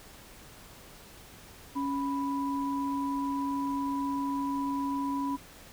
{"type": "tone pair together", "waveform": "sine", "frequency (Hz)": [277.5, 987.8], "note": ["C#4", "B5"], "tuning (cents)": [2, 0], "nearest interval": "octave + minor seventh", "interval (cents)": 2198, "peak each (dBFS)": [-30, -33], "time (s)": [1.75, 5.37], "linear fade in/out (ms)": 20, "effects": ["pink hiss -51 dBFS RMS until 5.72 s"]}